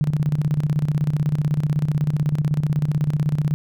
sine tone with tremolo, 149.4 Hz, D3, 30 cents sharp, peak -15 dBFS, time 0.01-3.54 s, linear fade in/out 0 ms, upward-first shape square, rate 16 Hz, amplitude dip 70%, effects none

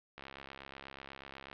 click train, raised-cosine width 0.3 ms, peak -30 dBFS, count 93, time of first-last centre 0.18-1.529 s, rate 68.2 Hz, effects low-pass 4000 Hz 12 dB/octave + 12-bit

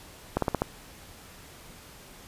slowing click train, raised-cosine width 1 ms, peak -10 dBFS, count 5, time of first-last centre 0.37-0.62 s, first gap 53 ms, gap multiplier 1.11, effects pink hiss -49 dBFS RMS until 2.27 s + resampled to 32000 Hz

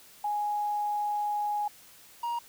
sine / triangle tone pair in turn, 831 / 944.3 Hz, G#5 / A#5, +1 / +22 cents, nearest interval major second, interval 221 cents, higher second, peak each -27 dBFS, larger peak neither, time 0.24-1.68 / 2.23-2.39 s, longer first, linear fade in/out 5 ms, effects white hiss -54 dBFS RMS until 2.48 s

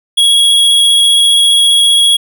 square tone with vibrato, 3322 Hz, G#7, in tune, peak -6 dBFS, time 0.17-2.17 s, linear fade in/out 10 ms, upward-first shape sine, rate 15 Hz, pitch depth 10 cents each way, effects none

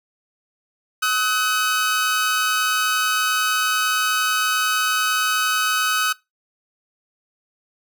sawtooth tone pair together, 1271.2 / 1500 Hz, D#6 / F#6, +37 / +23 cents, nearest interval minor third, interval 286 cents, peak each -17 dBFS, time 1.02-6.13 s, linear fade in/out 10 ms, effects noise-tail reverb RT60 0.2 s tail -21 dB re dry

